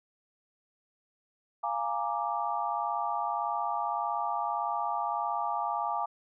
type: chord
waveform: sine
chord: Bb dominant seventh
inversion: second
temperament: equal with one note detuned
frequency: 694.8 / 830.6 / 932.3 / 1174.7 Hz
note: F5 / Ab5 / Bb5 / D6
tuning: -9 / 0 / 0 / 0 cents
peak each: -35 / -33 / -35 / -34 dBFS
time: 1.63-6.06 s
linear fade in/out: 10 ms
effects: none